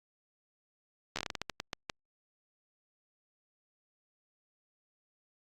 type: slowing click train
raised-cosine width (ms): 0.2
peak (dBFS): -17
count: 13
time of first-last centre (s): 1.16-1.898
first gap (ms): 12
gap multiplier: 1.27
effects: Opus 48 kbps